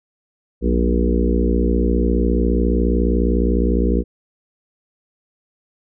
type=harmonic tone with a mistuned harmonic; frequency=59.8 Hz; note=A#1; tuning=45 cents sharp; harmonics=1 / 3 / 4 / 5 / 6 / 7 / 8; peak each=-17 / -22 / -23 / -24 / -25 / -25 / -26 dBFS; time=0.61-4.04 s; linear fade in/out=50 ms; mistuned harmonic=3; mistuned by=+51 cents; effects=none

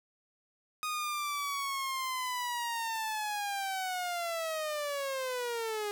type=linear sweep; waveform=sawtooth; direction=down; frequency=1244.5 to 408.6 Hz; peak=-29 dBFS; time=0.83-5.91 s; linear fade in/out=0 ms; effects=none

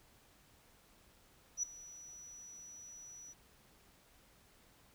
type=tone with ADSR envelope; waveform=sine; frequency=5890 Hz; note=F#8; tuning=9 cents flat; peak=-30 dBFS; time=1.57-3.34 s; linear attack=60 ms; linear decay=6 ms; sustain=-20 dB; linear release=28 ms; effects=tanh soft clip ceiling -28 dBFS + pink hiss -66 dBFS RMS until 4.94 s

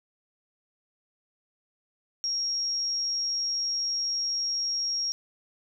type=tone; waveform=sine; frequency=5588 Hz; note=F8; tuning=in tune; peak=-26 dBFS; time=2.24-5.12 s; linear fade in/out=0 ms; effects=none

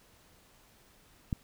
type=click; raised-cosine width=5 ms; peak=-18 dBFS; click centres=1.328 s; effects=pink hiss -62 dBFS RMS until 1.43 s

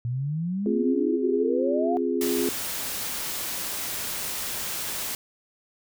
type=exponential sweep; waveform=sine; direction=up; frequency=116.54 to 730 Hz; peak=-25 dBFS; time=0.05-1.97 s; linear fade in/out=0 ms
type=chord; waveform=sine; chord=F minor; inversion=second; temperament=equal; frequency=261.6 / 349.2 / 415.3 Hz; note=C4 / F4 / Ab4; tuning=0 / 0 / 0 cents; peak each=-27 dBFS; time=0.66-2.49 s; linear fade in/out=2 ms
type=noise; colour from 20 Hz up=white; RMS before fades=-31 dBFS; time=2.21-5.15 s; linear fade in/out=2 ms
effects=none

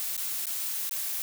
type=noise with dropouts; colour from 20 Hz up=blue; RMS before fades=-32 dBFS; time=0-1.22 s; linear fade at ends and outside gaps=0 ms; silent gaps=0.166-0.177 / 0.456-0.468 / 0.894-0.911 s; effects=none

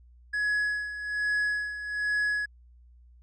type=tone with tremolo; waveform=triangle; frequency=1683 Hz; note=G#6; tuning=23 cents sharp; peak=-22 dBFS; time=0.33-2.46 s; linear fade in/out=10 ms; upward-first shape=sine; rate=1.2 Hz; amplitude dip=70%; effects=added 60 Hz sine -52 dBFS peak until 3.22 s + resampled to 24000 Hz

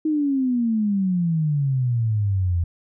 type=exponential sweep; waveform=sine; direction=down; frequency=316.4 to 83.4 Hz; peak=-18 dBFS; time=0.05-2.64 s; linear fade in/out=5 ms; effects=none

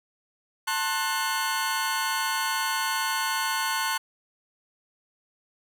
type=chord; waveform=sawtooth; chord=F# diminished; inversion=first; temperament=just; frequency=888 / 1065.6 / 1480 Hz; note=A5 / C6 / F#6; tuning=+16 / +31 / 0 cents; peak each=-26 dBFS; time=0.67-3.98 s; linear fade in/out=10 ms; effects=none

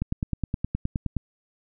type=click train; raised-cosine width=5 ms; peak=-13 dBFS; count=12; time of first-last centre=0.02-1.167 s; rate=9.59 Hz; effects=none

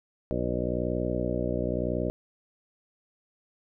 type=harmonic tone; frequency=60.9 Hz; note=B1; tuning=24 cents flat; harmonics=1 / 2 / 3 / 4 / 5 / 6 / 8 / 9 / 10; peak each=-35 / -35 / -35 / -35 / -35 / -35 / -35 / -35 / -35 dBFS; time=0.31-2.1 s; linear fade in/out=0 ms; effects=none

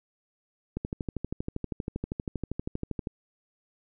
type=click train; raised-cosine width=3 ms; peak=-18 dBFS; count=30; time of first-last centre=0.77-3.072 s; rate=12.6 Hz; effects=none

